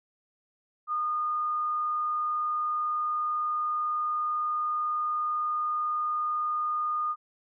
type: tone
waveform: sine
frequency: 1223 Hz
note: D#6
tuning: 30 cents flat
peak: -26 dBFS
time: 0.87-7.16 s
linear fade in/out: 50 ms
effects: none